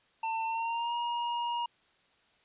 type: tone with pitch glide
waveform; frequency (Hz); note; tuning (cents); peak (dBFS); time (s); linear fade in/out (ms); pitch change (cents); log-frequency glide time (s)
square; 897 to 949.8; A5 to A#5; +33 to +32; -31; 0.23-1.66; 5; +99; 0.46-0.95
effects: white hiss -67 dBFS RMS until 2.44 s + resampled to 8000 Hz